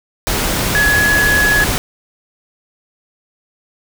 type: tone in noise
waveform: sine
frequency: 1686 Hz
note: G#6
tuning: 26 cents sharp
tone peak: -11 dBFS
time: 0.75-1.64 s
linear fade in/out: 0 ms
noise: pink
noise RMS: -17 dBFS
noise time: 0.27-1.78 s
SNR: +3 dB
effects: none